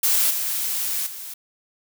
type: noise with level steps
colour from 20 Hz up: blue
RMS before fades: -19 / -25 / -35 dBFS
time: 0.03-1.34 s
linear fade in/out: 5 ms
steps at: 0.3 / 1.06 s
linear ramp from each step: 10 ms
effects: none